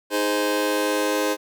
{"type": "chord", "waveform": "sawtooth", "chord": "Ab major", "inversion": "second", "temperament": "just", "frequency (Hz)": [311.5, 415.3, 519.1], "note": ["Eb4", "Ab4", "C5"], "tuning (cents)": [2, 0, -14], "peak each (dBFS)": [-21, -22, -20], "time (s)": [0.1, 1.37], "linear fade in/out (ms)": 50, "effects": []}